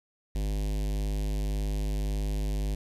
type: tone with notch filter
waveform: square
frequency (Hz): 50.9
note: G#1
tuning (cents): -34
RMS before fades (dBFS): -29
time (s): 0.35-2.75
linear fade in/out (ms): 5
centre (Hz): 1300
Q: 0.53
effects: resampled to 32000 Hz + 9-bit